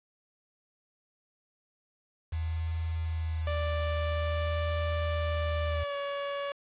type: tone with vibrato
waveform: sine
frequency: 80.5 Hz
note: E2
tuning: 41 cents flat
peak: -29 dBFS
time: 2.32-5.84 s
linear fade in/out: 10 ms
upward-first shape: sine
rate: 0.5 Hz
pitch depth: 29 cents each way
type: tone with pitch glide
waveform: sawtooth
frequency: 587.3 to 565.3 Hz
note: D5 to C#5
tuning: 0 to +34 cents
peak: -28 dBFS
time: 3.47-6.52 s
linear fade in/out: 2 ms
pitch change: -66 cents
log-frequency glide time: 5.67-5.96 s
effects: resampled to 8000 Hz + 8-bit